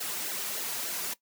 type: noise with flanger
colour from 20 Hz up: white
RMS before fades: -34 dBFS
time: 0-1.14 s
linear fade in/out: 10 ms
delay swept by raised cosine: 0.81 to 3.91 ms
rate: 3.4 Hz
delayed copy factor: -0.75
effects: noise-tail reverb RT60 0.1 s tail -18 dB re dry + high-pass 200 Hz 12 dB/octave